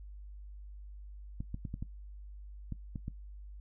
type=clicks; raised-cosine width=5 ms; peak=-26 dBFS; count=8; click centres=1.405 / 1.544 / 1.652 / 1.741 / 1.825 / 2.723 / 2.958 / 3.081 s; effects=noise-tail reverb RT60 0.1 s tail -17 dB re dry + added 50 Hz sine -45 dBFS peak until 3.6 s